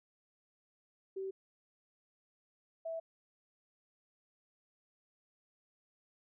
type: tone pair in turn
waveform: sine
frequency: 384.5 / 655.3 Hz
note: G4 / E5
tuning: -33 / -10 cents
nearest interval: major sixth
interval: 923 cents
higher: second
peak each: -37 / -37 dBFS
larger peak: neither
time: 1.16-1.31 / 2.85-3 s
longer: neither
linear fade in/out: 10 ms
effects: none